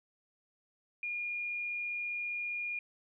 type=tone; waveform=sine; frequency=2425 Hz; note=D#7; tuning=45 cents flat; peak=-34 dBFS; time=1.03-2.79 s; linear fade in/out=2 ms; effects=none